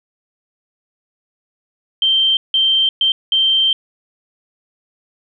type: tone bursts at uneven times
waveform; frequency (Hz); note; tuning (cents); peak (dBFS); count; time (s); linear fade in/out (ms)
sine; 3136; G7; 0; -11; 4; 2.02-2.37 / 2.54-2.89 / 3.01-3.12 / 3.32-3.73; 2
effects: none